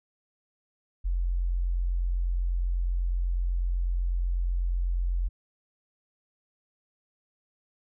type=tone; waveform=sine; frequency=44.06 Hz; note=F1; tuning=16 cents sharp; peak=-24 dBFS; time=1.04-5.29 s; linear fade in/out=20 ms; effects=none